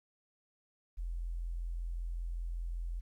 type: tone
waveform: sine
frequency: 42.62 Hz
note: F1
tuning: 41 cents flat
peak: -35 dBFS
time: 0.97-3.01 s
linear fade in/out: 20 ms
effects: 12-bit